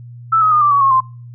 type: tone with pitch steps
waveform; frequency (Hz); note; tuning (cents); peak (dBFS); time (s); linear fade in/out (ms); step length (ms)
sine; 1318.5 / 1268.4 / 1220.3 / 1174 / 1129.4 / 1086.5 / 1045.3; E6 / D#6 / D#6 / D6 / C#6 / C#6 / C6; 0 / +33 / -34 / -1 / +32 / -35 / -2; -9; 0.32-1.006; 10; 98
effects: noise-tail reverb RT60 0.4 s tail -24 dB re dry + added 120 Hz sine -32 dBFS peak until 1.34 s